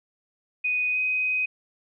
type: tone with pitch glide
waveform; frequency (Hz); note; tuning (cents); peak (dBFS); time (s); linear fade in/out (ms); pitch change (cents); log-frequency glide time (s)
sine; 2489 to 2511; D#7 to D#7; 0 to +15; -22; 0.64-1.46; 10; +15; 0.91-0.98
effects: none